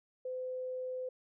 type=tone; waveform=sine; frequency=510 Hz; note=C5; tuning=44 cents flat; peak=-36 dBFS; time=0.25-1.09 s; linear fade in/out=5 ms; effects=none